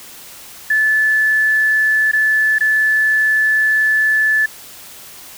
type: tone with dropouts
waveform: sine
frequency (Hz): 1738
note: A6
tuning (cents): -22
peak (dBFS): -11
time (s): 0.7-4.46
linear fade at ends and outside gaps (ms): 5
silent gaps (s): 2.115-2.132 / 2.585-2.607
effects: white hiss -37 dBFS RMS until 5.37 s